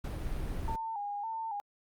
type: noise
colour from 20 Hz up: brown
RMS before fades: -35 dBFS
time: 0.04-0.76 s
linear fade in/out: 5 ms
type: tone with vibrato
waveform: sine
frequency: 856 Hz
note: A5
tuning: 48 cents flat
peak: -34 dBFS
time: 0.68-1.6 s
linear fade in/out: 0 ms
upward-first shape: square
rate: 1.8 Hz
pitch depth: 83 cents each way
effects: Opus 48 kbps